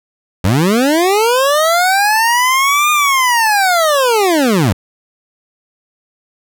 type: linear two-way sweep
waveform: 25% pulse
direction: up then down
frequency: 82.41 to 1222 to 82.41 Hz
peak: -6 dBFS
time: 0.44-4.73 s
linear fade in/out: 5 ms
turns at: 2.91 s
effects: none